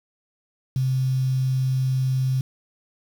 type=tone with quantisation; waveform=sine; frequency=130.81 Hz; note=C3; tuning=in tune; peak=-19 dBFS; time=0.76-2.41 s; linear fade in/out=2 ms; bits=7; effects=none